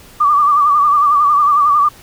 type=tone with vibrato; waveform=sine; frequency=1171 Hz; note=D6; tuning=5 cents flat; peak=-8 dBFS; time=0.2-1.89 s; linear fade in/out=10 ms; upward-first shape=sine; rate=11 Hz; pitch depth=67 cents each way; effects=pink hiss -41 dBFS RMS until 2.02 s